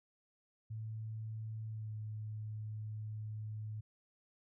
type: tone with pitch glide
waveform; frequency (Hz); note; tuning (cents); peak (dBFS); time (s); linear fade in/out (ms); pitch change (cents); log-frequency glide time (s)
sine; 110 to 107.67; A2 to A2; 0 to -37; -40; 0.7-3.81; 10; -37; 1.68-1.94
effects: none